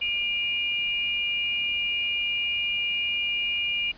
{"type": "tone pair together", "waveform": "sine", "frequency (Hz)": [2400, 2849], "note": ["D7", "F7"], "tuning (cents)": [37, 34], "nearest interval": "minor third", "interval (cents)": 297, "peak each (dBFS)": [-27, -27], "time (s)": [0.01, 3.92], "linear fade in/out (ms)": 10, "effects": ["pink hiss -50 dBFS RMS until 3.97 s", "resampled to 11025 Hz"]}